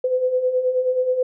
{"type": "beating tone pair", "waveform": "sine", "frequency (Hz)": [500, 509.4], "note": ["B4", "C5"], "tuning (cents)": [21, -46], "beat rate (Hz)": 9.4, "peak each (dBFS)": [-25, -18], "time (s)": [0.04, 1.23], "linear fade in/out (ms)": 5, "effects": []}